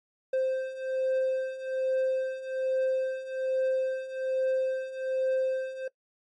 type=beating tone pair; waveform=triangle; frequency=522 / 523.2 Hz; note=C5 / C5; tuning=-4 / 0 cents; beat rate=1.2 Hz; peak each=-30 / -26 dBFS; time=0.33-5.88 s; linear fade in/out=5 ms; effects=noise-tail reverb RT60 0.1 s tail -21 dB re dry + MP3 48 kbps